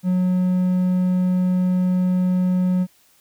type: tone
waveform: triangle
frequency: 182.5 Hz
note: F#3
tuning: 24 cents flat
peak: -14 dBFS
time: 0.03-2.87 s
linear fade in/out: 50 ms
effects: white hiss -57 dBFS RMS until 3.2 s